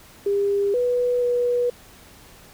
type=tone with pitch steps; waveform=sine; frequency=401.7 / 491.1 / 486.6 Hz; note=G4 / B4 / B4; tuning=+42 / -10 / -26 cents; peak=-18 dBFS; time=0.26-1.7 s; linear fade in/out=5 ms; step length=480 ms; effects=pink hiss -48 dBFS RMS until 2.53 s